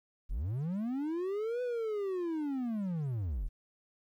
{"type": "linear two-way sweep", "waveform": "triangle", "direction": "up then down", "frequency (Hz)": [30.86, 502, 30.86], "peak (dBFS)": -30, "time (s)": [0.29, 3.49], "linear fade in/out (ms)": 20, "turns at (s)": 1.62, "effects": ["12-bit"]}